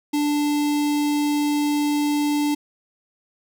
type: tone with notch filter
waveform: square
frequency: 293.7 Hz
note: D4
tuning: in tune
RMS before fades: -21 dBFS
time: 0.13-2.55 s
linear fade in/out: 10 ms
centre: 1500 Hz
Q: 1.6
effects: none